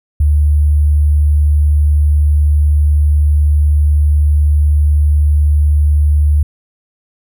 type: tone with sample-and-hold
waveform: sine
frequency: 74 Hz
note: D2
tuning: 14 cents sharp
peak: -7 dBFS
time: 0.2-6.43 s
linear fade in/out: 5 ms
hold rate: 11025 Hz
effects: none